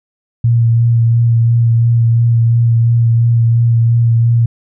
sine tone with vibrato, 116.54 Hz, A#2, in tune, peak -7 dBFS, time 0.44-4.46 s, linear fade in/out 5 ms, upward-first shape sine, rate 2.9 Hz, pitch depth 18 cents each way, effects none

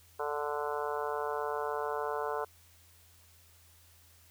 harmonic tone, 147.2 Hz, D3, 4 cents sharp, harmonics 3 / 4 / 5 / 6 / 7 / 8 / 9 / 10, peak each -36 / -40 / -40 / -41 / -39 / -47 / -43 / -45 dBFS, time 0.19-2.45 s, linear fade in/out 10 ms, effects added 84 Hz sine -62 dBFS peak until 4.3 s + white hiss -62 dBFS RMS until 4.3 s

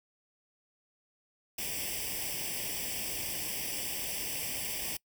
white noise with comb filter, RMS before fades -36 dBFS, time 1.58-4.97 s, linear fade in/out 5 ms, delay 0.37 ms, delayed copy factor +0.9, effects noise-tail reverb RT60 0.1 s tail -24 dB re dry

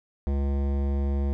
sine tone with hard clipping, 69.7 Hz, C#2, 10 cents sharp, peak -25 dBFS, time 0.27-1.33 s, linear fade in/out 0 ms, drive 16 dB, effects none

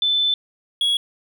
sine / triangle tone pair in turn, 3520 / 3337 Hz, A7 / G#7, 0 / +8 cents, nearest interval minor second, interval 92 cents, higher first, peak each -16 / -15 dBFS, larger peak second, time 0.02-0.34 / 0.81-0.97 s, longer first, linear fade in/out 2 ms, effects none

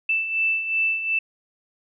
sine beating tone pair, 2647 / 2649.7 Hz, E7 / E7, +7 / +8 cents, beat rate 2.7 Hz, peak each -28 / -21 dBFS, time 0.09-1.19 s, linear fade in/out 5 ms, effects none

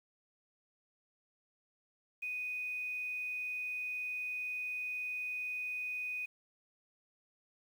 sine tone with quantisation, 2489 Hz, D#7, in tune, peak -36 dBFS, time 2.22-6.26 s, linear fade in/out 10 ms, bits 10, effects none

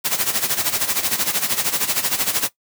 white noise with tremolo, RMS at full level -18 dBFS, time 0.04-2.49 s, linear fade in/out 20 ms, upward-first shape sine, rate 13 Hz, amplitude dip 75%, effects noise-tail reverb RT60 0.1 s tail -17 dB re dry + high-pass 100 Hz 12 dB/octave

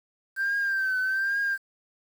sine tone with vibrato, 1568 Hz, G6, in tune, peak -22 dBFS, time 0.36-1.58 s, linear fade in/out 50 ms, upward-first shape triangle, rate 1.2 Hz, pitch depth 68 cents each way, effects tanh soft clip ceiling -21 dBFS + 8-bit

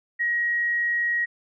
sine tone, 1895 Hz, A#6, 28 cents sharp, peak -21 dBFS, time 0.19-1.26 s, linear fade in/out 20 ms, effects none

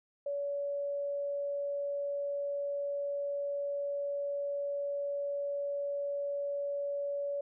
sine tone, 568 Hz, C#5, 42 cents sharp, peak -32 dBFS, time 0.26-7.41 s, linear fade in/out 5 ms, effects none

